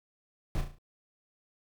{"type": "noise with echo", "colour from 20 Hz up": "brown", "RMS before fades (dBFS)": -30, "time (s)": [0.55, 0.61], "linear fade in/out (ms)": 0, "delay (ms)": 35, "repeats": 5, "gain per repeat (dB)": -6, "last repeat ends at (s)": 0.785, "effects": []}